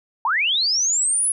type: linear sweep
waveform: sine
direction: up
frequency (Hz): 841 to 10548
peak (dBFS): -17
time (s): 0.25-1.32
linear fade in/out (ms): 2
effects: none